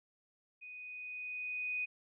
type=tone with level ramp; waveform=sine; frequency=2489 Hz; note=D#7; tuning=in tune; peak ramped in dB=-47 to -33 dBFS; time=0.61-1.86 s; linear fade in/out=20 ms; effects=none